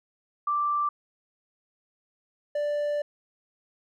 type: tone pair in turn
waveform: sine / triangle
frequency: 1174.7 / 587.4 Hz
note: D6 / D5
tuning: 0 / 0 cents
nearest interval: octave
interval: 1200 cents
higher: first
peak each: -23 dBFS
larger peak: neither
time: 0.47-0.89 / 2.55-3.02 s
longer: second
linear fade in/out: 5 ms
effects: none

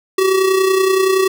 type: tone with amplitude modulation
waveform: square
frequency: 380.6 Hz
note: F#4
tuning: 49 cents sharp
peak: -10 dBFS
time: 0.18-1.28 s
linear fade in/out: 5 ms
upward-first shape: sine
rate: 30.6 Hz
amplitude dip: 50%
effects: none

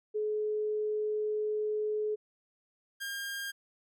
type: tone pair in turn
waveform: sine / sawtooth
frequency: 425.6 / 1609.8 Hz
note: G#4 / G6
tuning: +42 / +46 cents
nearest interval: octave + major seventh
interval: 2304 cents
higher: second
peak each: -29 / -32 dBFS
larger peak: first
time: 0.14-2.16 / 3-3.52 s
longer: first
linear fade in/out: 20 ms
effects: none

